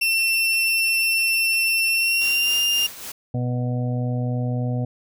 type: tone with pitch glide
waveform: 35% pulse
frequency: 2697 to 2805 Hz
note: E7 to F7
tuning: +39 to +7 cents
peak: -16 dBFS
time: 0.01-2.87 s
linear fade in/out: 10 ms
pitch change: +68 cents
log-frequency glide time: 1.9-2.57 s
type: noise with tremolo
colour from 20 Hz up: white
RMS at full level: -33 dBFS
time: 2.21-3.12 s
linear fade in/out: 5 ms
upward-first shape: triangle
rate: 3.7 Hz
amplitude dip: 60%
type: harmonic tone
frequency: 123.47 Hz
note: B2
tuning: in tune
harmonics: 1 / 2 / 4 / 5 / 6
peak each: -22 / -28 / -34 / -36 / -38 dBFS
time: 3.34-4.85 s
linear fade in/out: 5 ms
effects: none